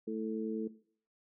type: harmonic tone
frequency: 110 Hz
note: A2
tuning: in tune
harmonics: 2 / 3 / 4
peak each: -38 / -40 / -38 dBFS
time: 0.07-0.68 s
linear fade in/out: 10 ms
effects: noise-tail reverb RT60 0.5 s tail -17 dB re dry